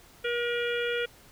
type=harmonic tone; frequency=477.5 Hz; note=A#4; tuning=42 cents sharp; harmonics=1 / 3 / 4 / 5 / 6 / 7; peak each=-29 / -33 / -39 / -37 / -39 / -39 dBFS; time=0.24-1.06 s; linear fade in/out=10 ms; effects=pink hiss -55 dBFS RMS until 1.31 s